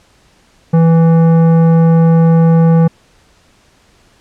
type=tone with tanh clipping; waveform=sine; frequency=164.81 Hz; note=E3; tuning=in tune; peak=-7 dBFS; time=0.73-2.88 s; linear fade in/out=10 ms; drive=13 dB; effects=pink hiss -50 dBFS RMS until 4.2 s + low-pass 8000 Hz 12 dB/octave